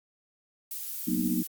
violet noise, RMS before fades -36 dBFS, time 0.71-1.47 s, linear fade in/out 2 ms
sine chord, B major seventh, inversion second, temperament equal with one note detuned, 185 / 233.1 / 248.8 / 311.1 Hz, F#3 / A#3 / B3 / D#4, 0 / 0 / +13 / 0 cents, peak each -31 dBFS, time 1.07-1.43 s, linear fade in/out 10 ms
effects Opus 48 kbps

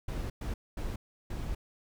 brown noise bursts at uneven times, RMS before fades -35 dBFS, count 4, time 0.08-0.3 / 0.41-0.54 / 0.77-0.96 / 1.3-1.55 s, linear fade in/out 5 ms, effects none

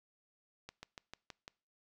slowing click train, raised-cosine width 0.2 ms, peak -29 dBFS, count 6, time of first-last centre 0.69-1.479 s, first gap 140 ms, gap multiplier 1.06, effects noise-tail reverb RT60 0.4 s tail -24 dB re dry

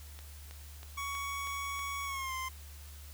click train, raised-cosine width 0.2 ms, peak -31 dBFS, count 6, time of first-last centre 0.19-1.793 s, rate 3.12 Hz
25% pulse tone with pitch glide, 1119 to 1044.1 Hz, C#6 to C6, +16 to -4 cents, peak -32 dBFS, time 0.97-2.49 s, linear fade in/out 10 ms, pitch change -120 cents, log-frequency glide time 2.05-2.34 s
effects added 73 Hz sine -47 dBFS peak until 3.13 s + white hiss -55 dBFS RMS until 3.13 s

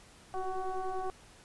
sine tone with frequency modulation, 378.1 Hz, F#4, 38 cents sharp, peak -32 dBFS, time 0.34-1.1 s, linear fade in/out 0 ms, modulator 373 Hz, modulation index 1.7, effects pink hiss -57 dBFS RMS until 1.44 s + resampled to 24000 Hz

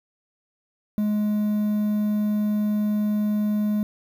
triangle tone with quantisation, 210 Hz, G#3, 19 cents sharp, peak -18 dBFS, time 0.98-3.83 s, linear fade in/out 0 ms, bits 8, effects none

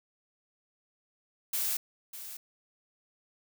blue noise with echo, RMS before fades -31 dBFS, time 1.53-1.77 s, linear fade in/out 5 ms, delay 600 ms, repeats 1, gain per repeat -12 dB, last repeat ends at 2.37 s, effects none

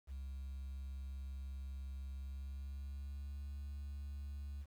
sine tone with pitch glide, 67.2 to 70.79 Hz, C2 to C#2, +47 to +37 cents, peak -40 dBFS, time 0.07-4.66 s, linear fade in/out 50 ms, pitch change +90 cents, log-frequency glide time 2.15-3.55 s, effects tanh soft clip ceiling -42 dBFS + 11-bit

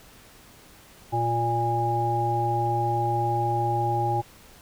harmonic tone, 117.1 Hz, A#2, 8 cents sharp, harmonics 1 / 3 / 5 / 7, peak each -27 / -30 / -36 / -24 dBFS, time 1.12-4.22 s, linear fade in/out 20 ms, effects pink hiss -51 dBFS RMS until 4.61 s

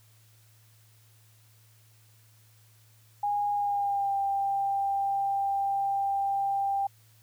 sine tone with pitch glide, 820 to 791.6 Hz, G#5 to G5, -22 to +17 cents, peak -25 dBFS, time 3.23-6.87 s, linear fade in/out 5 ms, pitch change -61 cents, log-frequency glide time 3.52-4.14 s, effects added 110 Hz sine -58 dBFS peak until 7.22 s + white hiss -63 dBFS RMS until 7.22 s

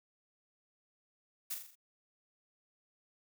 blue noise with echo, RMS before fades -38 dBFS, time 1.5-1.55 s, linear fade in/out 10 ms, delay 41 ms, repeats 5, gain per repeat -5 dB, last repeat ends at 1.755 s, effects none

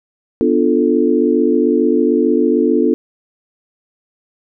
sine chord, B half-diminished seventh, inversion none, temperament equal, 246.9 / 293.7 / 349.2 / 440 Hz, B3 / D4 / F4 / A4, 0 / 0 / 0 / 0 cents, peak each -16 dBFS, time 0.41-2.94 s, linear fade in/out 0 ms, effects none

